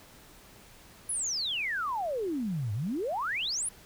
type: exponential two-way sweep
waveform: sine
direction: down then up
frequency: 11080 to 98 to 11080 Hz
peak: -29 dBFS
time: 1.09-3.69 s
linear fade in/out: 5 ms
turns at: 2.73 s
effects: pink hiss -54 dBFS RMS until 3.85 s